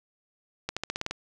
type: accelerating click train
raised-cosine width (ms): 0.2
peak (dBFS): -13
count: 8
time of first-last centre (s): 0.69-1.11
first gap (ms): 76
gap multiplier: 0.92
effects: none